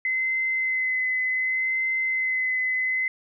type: tone with vibrato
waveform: sine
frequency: 2045 Hz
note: C7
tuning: 40 cents flat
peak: -22 dBFS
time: 0.05-3.08 s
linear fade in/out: 2 ms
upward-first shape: sine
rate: 0.67 Hz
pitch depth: 16 cents each way
effects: none